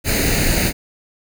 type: noise with comb filter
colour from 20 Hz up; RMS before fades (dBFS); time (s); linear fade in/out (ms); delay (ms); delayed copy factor
pink; -17; 0.04-0.73; 50; 0.45; +0.7
effects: none